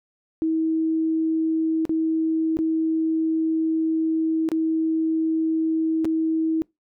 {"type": "tone with dropouts", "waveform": "sine", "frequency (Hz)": 320.9, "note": "E4", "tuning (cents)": -46, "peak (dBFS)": -19, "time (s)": [0.42, 6.62], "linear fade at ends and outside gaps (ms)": 0, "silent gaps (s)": [[1.853, 1.894], [2.57, 2.589], [4.489, 4.517], [6.046, 6.053]], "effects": ["noise-tail reverb RT60 0.2 s tail -25 dB re dry"]}